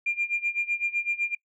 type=tone with tremolo; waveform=sine; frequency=2397 Hz; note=D7; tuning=35 cents sharp; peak=-21 dBFS; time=0.06-1.35 s; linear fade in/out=5 ms; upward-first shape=sine; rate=7.9 Hz; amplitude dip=90%; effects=noise-tail reverb RT60 0.1 s tail -24 dB re dry + tanh soft clip ceiling -17 dBFS